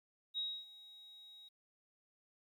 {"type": "tone with ADSR envelope", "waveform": "sine", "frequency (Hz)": 3800, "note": "A#7", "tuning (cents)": 33, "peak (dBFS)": -35, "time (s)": [0.34, 1.49], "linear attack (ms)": 39, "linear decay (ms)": 270, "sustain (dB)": -19, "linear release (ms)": 12, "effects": ["12-bit"]}